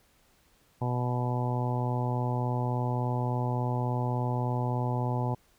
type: harmonic tone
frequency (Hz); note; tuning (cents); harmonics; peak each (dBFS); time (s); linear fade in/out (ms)
123.47; B2; 0; 1 / 2 / 3 / 4 / 5 / 6 / 7 / 8; -28 / -36 / -39 / -40 / -40 / -40 / -36 / -41; 0.81-5.35; 10
effects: pink hiss -65 dBFS RMS until 5.58 s